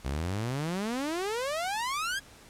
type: exponential sweep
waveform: sawtooth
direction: up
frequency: 62.5 to 1677 Hz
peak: -26 dBFS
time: 0.04-2.2 s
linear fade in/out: 20 ms
effects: pink hiss -53 dBFS RMS until 2.49 s + low-pass 11000 Hz 12 dB/octave